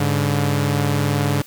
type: tone pair together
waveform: sawtooth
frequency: 102.15 / 143.5 Hz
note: G#2 / D3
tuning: -28 / -40 cents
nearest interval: tritone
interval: 588 cents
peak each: -17 / -15 dBFS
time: 0-1.42 s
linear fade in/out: 5 ms
effects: white hiss -45 dBFS RMS until 1.46 s